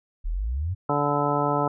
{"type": "exponential sweep", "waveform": "sine", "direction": "up", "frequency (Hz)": [35.85, 98.8], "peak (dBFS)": -24, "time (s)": [0.24, 0.75], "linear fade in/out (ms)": 20}
{"type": "harmonic tone", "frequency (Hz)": 145.1, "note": "D3", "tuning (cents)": -21, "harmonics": [1, 2, 3, 4, 5, 6, 7, 9], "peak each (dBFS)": [-29, -29, -29, -29, -29, -29, -29, -29], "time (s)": [0.89, 1.68], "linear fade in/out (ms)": 5}
{"effects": []}